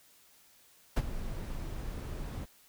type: noise with ADSR envelope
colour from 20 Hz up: brown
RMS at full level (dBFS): -24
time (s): 0.96-2.46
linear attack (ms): 11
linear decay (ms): 44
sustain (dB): -14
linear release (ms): 22
effects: white hiss -62 dBFS RMS until 2.68 s